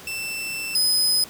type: tone pair in turn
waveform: sawtooth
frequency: 2667 / 5035 Hz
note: E7 / D#8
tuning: +20 / +20 cents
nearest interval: major seventh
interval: 1100 cents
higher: second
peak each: -24 / -15 dBFS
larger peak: second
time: 0.07-0.75 / 0.75-1.24 s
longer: first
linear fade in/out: 2 ms
effects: pink hiss -42 dBFS RMS until 1.29 s + high-pass 100 Hz 12 dB/octave